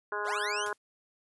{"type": "harmonic tone", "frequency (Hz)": 207.7, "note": "G#3", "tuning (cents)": 0, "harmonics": [2, 3, 4, 5, 6, 7, 8], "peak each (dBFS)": [-37, -43, -42, -36, -43, -36, -42], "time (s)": [0.12, 0.73], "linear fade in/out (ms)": 2}
{"type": "linear sweep", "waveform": "25% pulse", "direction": "up", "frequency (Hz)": [413.6, 3354], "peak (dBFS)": -30, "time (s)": [0.24, 0.67], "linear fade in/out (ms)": 50}
{"type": "noise with exponential decay", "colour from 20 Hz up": "white", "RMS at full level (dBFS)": -39, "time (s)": [0.66, 0.78], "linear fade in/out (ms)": 2, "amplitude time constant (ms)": 26}
{"effects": ["resampled to 24000 Hz"]}